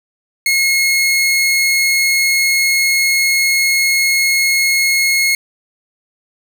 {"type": "tone", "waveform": "sawtooth", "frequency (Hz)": 2165, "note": "C#7", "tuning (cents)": -41, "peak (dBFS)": -8, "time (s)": [0.46, 5.35], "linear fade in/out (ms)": 2, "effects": []}